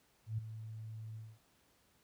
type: tone with ADSR envelope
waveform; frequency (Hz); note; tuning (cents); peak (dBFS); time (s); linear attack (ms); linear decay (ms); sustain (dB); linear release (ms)
sine; 110.3; A2; +5; -32; 0.26-1.39; 120; 10; -11; 230
effects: pink hiss -71 dBFS RMS until 2.03 s + high-pass 60 Hz 12 dB/octave